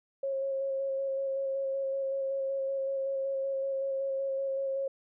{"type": "tone with vibrato", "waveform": "sine", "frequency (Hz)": 542, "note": "C#5", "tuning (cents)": -39, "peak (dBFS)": -29, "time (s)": [0.23, 4.88], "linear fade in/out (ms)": 5, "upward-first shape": "square", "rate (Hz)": 5.3, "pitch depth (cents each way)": 13, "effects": []}